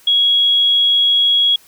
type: tone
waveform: sine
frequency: 3322 Hz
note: G#7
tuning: in tune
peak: -10 dBFS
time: 0.07-1.56 s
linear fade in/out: 5 ms
effects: white hiss -48 dBFS RMS until 1.67 s